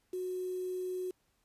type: tone with quantisation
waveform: sine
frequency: 367.3 Hz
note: F#4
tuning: 13 cents flat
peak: -34 dBFS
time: 0.13-1.11 s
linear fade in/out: 5 ms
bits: 9
effects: pink hiss -75 dBFS RMS until 1.44 s + resampled to 32000 Hz